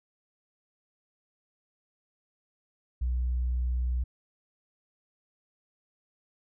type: tone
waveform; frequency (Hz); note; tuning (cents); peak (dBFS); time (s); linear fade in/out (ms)
sine; 61.74; B1; 0; -24; 3.01-4.04; 10
effects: tanh soft clip ceiling -23 dBFS